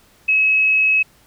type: tone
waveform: sine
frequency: 2569 Hz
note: E7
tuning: 45 cents flat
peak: -12 dBFS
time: 0.28-1.03 s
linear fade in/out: 10 ms
effects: pink hiss -53 dBFS RMS until 1.26 s